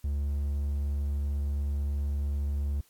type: tone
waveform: triangle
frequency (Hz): 71.4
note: D2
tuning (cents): -48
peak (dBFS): -25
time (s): 0.04-2.81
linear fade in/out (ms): 5
effects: white hiss -64 dBFS RMS until 2.89 s + AAC 64 kbps